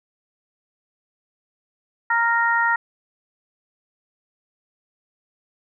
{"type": "harmonic tone", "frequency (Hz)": 465, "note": "A#4", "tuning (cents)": -4, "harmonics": [2, 3, 4], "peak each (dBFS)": [-21, -21, -21], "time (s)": [2.1, 2.76], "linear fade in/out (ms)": 5, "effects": []}